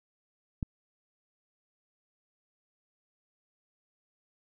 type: click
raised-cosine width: 5 ms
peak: -19 dBFS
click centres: 0.628 s
effects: none